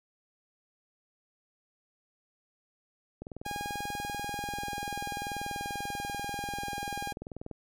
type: click train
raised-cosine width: 2 ms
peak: -27 dBFS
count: 89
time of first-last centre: 3.22-7.513 s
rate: 20.5 Hz
type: tone with pitch glide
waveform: sawtooth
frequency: 819 to 812.4 Hz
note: G#5 to G#5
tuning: -24 to -38 cents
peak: -31 dBFS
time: 3.45-7.13 s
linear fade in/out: 10 ms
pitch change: -14 cents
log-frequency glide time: 4.09-5.67 s
effects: none